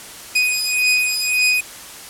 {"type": "beating tone pair", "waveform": "sawtooth", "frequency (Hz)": [2491, 2492.8], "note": ["D#7", "D#7"], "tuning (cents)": [1, 3], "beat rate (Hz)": 1.8, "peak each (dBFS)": -15, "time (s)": [0.35, 1.61], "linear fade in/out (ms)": 10, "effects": ["white hiss -36 dBFS RMS until 2.09 s", "low-pass 12000 Hz 12 dB/octave"]}